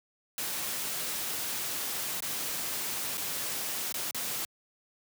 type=noise with dropouts; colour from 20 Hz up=white; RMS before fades=-34 dBFS; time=0.38-4.45 s; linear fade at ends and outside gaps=1 ms; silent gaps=2.204-2.223 / 3.172-3.178 / 3.924-3.942 / 4.11-4.146 s; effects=high-pass 100 Hz 12 dB/octave